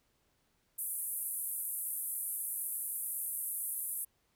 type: band-pass noise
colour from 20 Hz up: white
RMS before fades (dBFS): -38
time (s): 0.78-4.05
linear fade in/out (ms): 10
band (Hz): 9600 to 13000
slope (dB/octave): 48
effects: pink hiss -75 dBFS RMS until 4.35 s